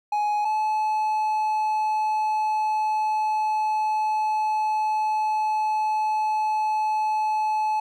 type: tone pair in turn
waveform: triangle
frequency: 837 / 860.5 Hz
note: G#5 / A5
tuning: +13 / -39 cents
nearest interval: unison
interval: 48 cents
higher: second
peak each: -19 dBFS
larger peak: neither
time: 0.12-0.45 / 0.45-7.8 s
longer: second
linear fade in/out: 5 ms
effects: none